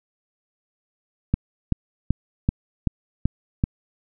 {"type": "click train", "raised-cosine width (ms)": 5, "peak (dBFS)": -6, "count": 7, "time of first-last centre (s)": [1.34, 3.639], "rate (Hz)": 2.61, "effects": []}